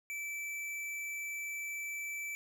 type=tone with hard clipping; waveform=sine; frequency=2319 Hz; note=D7; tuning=22 cents flat; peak=-39 dBFS; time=0.1-2.35 s; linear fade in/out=0 ms; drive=14 dB; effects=none